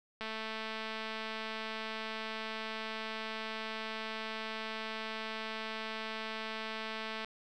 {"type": "click train", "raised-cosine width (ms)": 0.3, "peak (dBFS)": -24, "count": 1549, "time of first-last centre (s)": [0.21, 7.246], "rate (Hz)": 220, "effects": []}